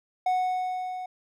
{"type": "tone with level ramp", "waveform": "triangle", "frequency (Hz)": 737, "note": "F#5", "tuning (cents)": -7, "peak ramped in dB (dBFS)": [-19, -31], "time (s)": [0.26, 1.06], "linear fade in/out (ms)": 5, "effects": []}